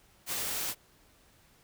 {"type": "noise with ADSR envelope", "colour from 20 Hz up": "white", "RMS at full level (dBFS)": -32, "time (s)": [0.26, 0.75], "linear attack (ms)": 63, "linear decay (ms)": 13, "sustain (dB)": -2, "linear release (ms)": 51, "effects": ["pink hiss -63 dBFS RMS until 1.63 s"]}